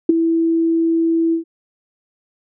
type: tone with ADSR envelope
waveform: sine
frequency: 329.6 Hz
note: E4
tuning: in tune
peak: -4 dBFS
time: 0.09-1.44 s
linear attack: 5 ms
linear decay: 14 ms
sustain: -9 dB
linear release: 110 ms
effects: none